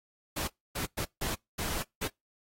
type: noise bursts at uneven times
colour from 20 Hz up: pink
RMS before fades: -34 dBFS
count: 6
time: 0.36-0.48 / 0.75-0.86 / 0.97-1.05 / 1.21-1.35 / 1.58-1.83 / 2.01-2.08 s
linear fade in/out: 10 ms
effects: noise-tail reverb RT60 0.2 s tail -26 dB re dry + AAC 48 kbps